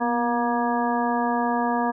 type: harmonic tone with a mistuned harmonic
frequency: 237.6 Hz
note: A#3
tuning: 33 cents sharp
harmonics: 1 / 2 / 3 / 4 / 5 / 7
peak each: -25 / -30 / -26 / -26 / -32 / -33 dBFS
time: 0-1.92 s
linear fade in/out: 20 ms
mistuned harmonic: 1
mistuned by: +40 cents
effects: none